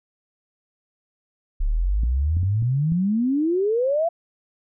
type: exponential sweep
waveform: sine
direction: up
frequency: 33.22 to 694 Hz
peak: -18 dBFS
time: 1.6-4.09 s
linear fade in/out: 10 ms
type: clicks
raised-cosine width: 5 ms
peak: -20 dBFS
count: 5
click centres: 2.035 / 2.369 / 2.432 / 2.625 / 2.921 s
effects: none